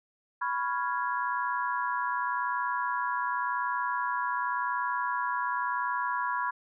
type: chord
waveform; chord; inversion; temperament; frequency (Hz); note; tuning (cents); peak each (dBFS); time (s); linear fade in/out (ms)
sine; C# dominant seventh; third; equal; 987.8 / 1108.7 / 1396.9 / 1661.2; B5 / C#6 / E#6 / G#6; 0 / 0 / 0 / 0; -30 / -35 / -36 / -35; 0.41-6.51; 10
effects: none